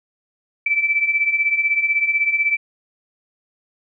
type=beating tone pair; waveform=sine; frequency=2309 / 2325 Hz; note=D7 / D7; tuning=-30 / -18 cents; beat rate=16 Hz; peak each=-22 / -17 dBFS; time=0.66-2.57 s; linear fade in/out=5 ms; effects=none